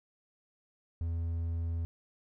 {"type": "tone", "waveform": "triangle", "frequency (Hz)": 83.5, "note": "E2", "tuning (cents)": 23, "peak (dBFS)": -29, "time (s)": [1.01, 1.85], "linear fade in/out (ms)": 0, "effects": []}